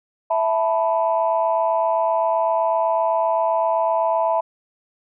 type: chord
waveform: sine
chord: E suspended fourth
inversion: none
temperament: equal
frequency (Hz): 659.3 / 880 / 987.8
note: E5 / A5 / B5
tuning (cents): 0 / 0 / 0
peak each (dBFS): -19 / -22 / -22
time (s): 0.3-4.41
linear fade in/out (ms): 10
effects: tanh soft clip ceiling -7 dBFS

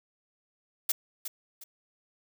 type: noise with echo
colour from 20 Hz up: blue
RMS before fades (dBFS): -26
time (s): 0.89-0.92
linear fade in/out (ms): 5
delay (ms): 360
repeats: 2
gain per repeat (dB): -10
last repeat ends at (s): 1.64
effects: none

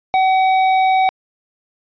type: tone with hard clipping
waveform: sine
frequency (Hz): 757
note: F#5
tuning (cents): +39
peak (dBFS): -13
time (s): 0.14-1.09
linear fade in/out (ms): 0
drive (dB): 9
effects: resampled to 11025 Hz

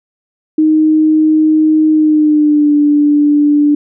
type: tone with pitch glide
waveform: sine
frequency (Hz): 311.1 to 293.6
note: D#4 to D4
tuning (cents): 0 to 0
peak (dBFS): -6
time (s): 0.58-3.75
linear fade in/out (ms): 5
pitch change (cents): -100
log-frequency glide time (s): 1.9-2.74
effects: none

